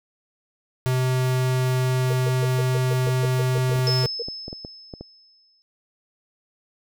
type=tone; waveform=square; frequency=128.4 Hz; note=C3; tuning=32 cents flat; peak=-20 dBFS; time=0.86-4.06 s; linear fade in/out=0 ms
type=tone bursts; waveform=sine; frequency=466.2 Hz; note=A#4; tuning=in tune; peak=-26 dBFS; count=14; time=2.1-4.224 s; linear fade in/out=5 ms; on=31 ms; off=130 ms
type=clicks; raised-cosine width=2 ms; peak=-21 dBFS; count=12; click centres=3.069 / 3.247 / 3.582 / 3.695 / 3.759 / 3.79 / 4.285 / 4.481 / 4.529 / 4.649 / 4.938 / 5.01 s
type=tone with exponential decay; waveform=sine; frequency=5220 Hz; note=E8; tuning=18 cents flat; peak=-21 dBFS; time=3.87-5.62 s; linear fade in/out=0 ms; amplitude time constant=380 ms
effects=none